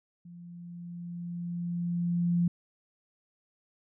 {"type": "tone with level ramp", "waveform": "sine", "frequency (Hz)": 173.2, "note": "F3", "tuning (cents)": -14, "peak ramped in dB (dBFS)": [-45, -22], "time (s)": [0.25, 2.48], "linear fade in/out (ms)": 5, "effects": []}